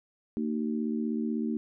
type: harmonic tone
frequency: 76.1 Hz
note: D#2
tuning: 38 cents flat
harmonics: 3 / 4 / 5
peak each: -29 / -34 / -38 dBFS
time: 0.37-1.57 s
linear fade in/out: 0 ms
effects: none